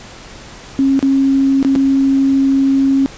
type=tone with dropouts; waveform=sine; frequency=271.3 Hz; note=C#4; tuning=37 cents flat; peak=-9 dBFS; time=0.79-3.06 s; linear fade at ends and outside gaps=0 ms; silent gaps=0.992-1.027 / 1.628-1.648 / 1.753-1.759 s; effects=pink hiss -35 dBFS RMS until 3.17 s + resampled to 16000 Hz